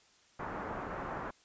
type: low-pass noise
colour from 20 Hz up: white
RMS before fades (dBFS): -40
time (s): 0.39-1.31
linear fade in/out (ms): 10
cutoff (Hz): 1400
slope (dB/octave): 24
effects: white hiss -65 dBFS RMS until 1.44 s + resampled to 16000 Hz